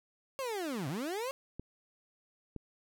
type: linear two-way sweep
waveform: 30% pulse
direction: down then up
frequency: 554.4 to 123.47 to 554.4 Hz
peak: -32 dBFS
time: 0.39-1.31 s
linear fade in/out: 0 ms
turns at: 0.88 s
type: clicks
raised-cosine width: 3 ms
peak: -28 dBFS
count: 2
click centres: 1.596 / 2.563 s
effects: none